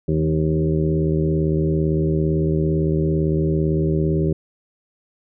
harmonic tone with a mistuned harmonic, 77.78 Hz, D#2, in tune, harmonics 1 / 2 / 3 / 4 / 5 / 6 / 7, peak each -25 / -19 / -32 / -25 / -23 / -36 / -32 dBFS, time 0.08-4.33 s, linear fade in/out 5 ms, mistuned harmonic 2, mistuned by +31 cents, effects none

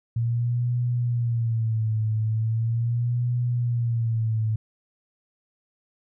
sine tone with vibrato, 115.4 Hz, A#2, 17 cents flat, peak -21 dBFS, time 0.16-4.56 s, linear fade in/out 5 ms, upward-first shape sine, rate 0.39 Hz, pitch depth 96 cents each way, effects none

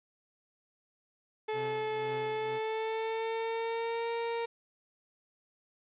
30% pulse tone with pitch glide, 433.2 to 464.3 Hz, A4 to A#4, -27 to -7 cents, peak -29 dBFS, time 1.48-4.46 s, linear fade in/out 10 ms, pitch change +120 cents, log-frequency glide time 2.3-4.11 s
sawtooth tone with tremolo, 130.81 Hz, C3, in tune, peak -37 dBFS, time 1.52-2.6 s, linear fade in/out 50 ms, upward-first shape triangle, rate 2 Hz, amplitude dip 75%
effects resampled to 8000 Hz + 10-bit

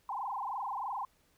sine tone with frequency modulation, 919 Hz, A#5, 25 cents flat, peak -34 dBFS, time 0.09-1.05 s, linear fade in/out 2 ms, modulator 23.1 Hz, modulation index 6, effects pink hiss -70 dBFS RMS until 1.37 s

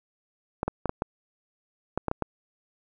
clicks, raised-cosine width 1 ms, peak -12 dBFS, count 9, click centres 0.631 / 0.68 / 0.857 / 0.894 / 1.021 / 1.976 / 2.083 / 2.114 / 2.223 s, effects none

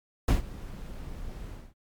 brown noise with ADSR envelope, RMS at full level -18 dBFS, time 0.28-1.74 s, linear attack 4 ms, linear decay 130 ms, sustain -21 dB, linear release 220 ms, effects MP3 96 kbps

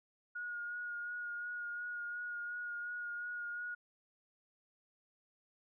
sine tone with vibrato, 1438 Hz, F#6, 50 cents flat, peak -39 dBFS, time 0.35-3.75 s, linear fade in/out 10 ms, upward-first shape sine, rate 2.8 Hz, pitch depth 18 cents each way, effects none

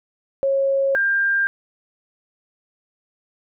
sine tone pair in turn, 546 / 1595.1 Hz, C#5 / G6, -26 / +30 cents, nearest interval octave + perfect fifth, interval 1856 cents, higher second, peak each -16 dBFS, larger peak neither, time 0.43-0.95 / 0.95-1.47 s, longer neither, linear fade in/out 0 ms, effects none

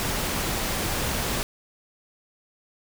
pink noise, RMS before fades -27 dBFS, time 0-1.43 s, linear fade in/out 0 ms, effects none

